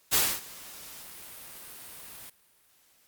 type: noise with ADSR envelope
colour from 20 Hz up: white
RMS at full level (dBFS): -22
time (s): 0.11-2.3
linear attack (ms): 32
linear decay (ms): 260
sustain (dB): -23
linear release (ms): 5
effects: white hiss -64 dBFS RMS until 3.07 s + Opus 48 kbps